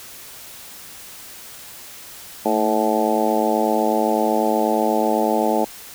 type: harmonic tone with a mistuned harmonic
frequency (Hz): 108.1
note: A2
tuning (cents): -30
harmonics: 2 / 3 / 4 / 5 / 6 / 7 / 8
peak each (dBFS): -24 / -24 / -24 / -24 / -24 / -24 / -24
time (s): 2.45-5.65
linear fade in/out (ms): 10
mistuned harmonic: 2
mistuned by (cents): +50
effects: white hiss -39 dBFS RMS until 5.94 s